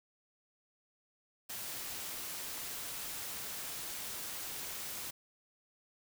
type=noise; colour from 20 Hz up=white; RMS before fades=-42 dBFS; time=1.49-5.11 s; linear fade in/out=10 ms; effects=none